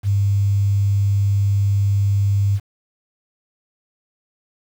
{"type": "tone with quantisation", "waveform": "sine", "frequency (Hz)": 100, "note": "G2", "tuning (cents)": 35, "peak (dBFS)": -14, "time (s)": [0.03, 2.6], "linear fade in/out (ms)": 50, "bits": 7, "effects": []}